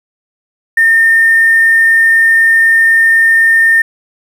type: tone with hard clipping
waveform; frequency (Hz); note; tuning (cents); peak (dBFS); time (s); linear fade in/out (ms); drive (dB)
triangle; 1816; A#6; -46; -5; 0.77-3.82; 5; 3
effects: none